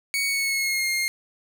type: tone with pitch glide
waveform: sawtooth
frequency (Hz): 2234 to 2128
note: C#7 to C7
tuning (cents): +13 to +29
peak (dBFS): -19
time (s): 0.14-1.08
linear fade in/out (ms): 0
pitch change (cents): -84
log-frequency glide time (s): 0.26-0.88
effects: none